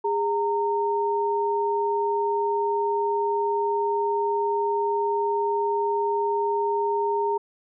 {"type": "tone pair together", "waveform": "sine", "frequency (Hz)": [408.4, 920], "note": ["G#4", "A#5"], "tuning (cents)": [-29, -23], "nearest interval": "octave + major second", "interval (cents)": 1406, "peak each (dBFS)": -24, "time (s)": [0.04, 7.38], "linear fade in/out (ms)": 10, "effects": []}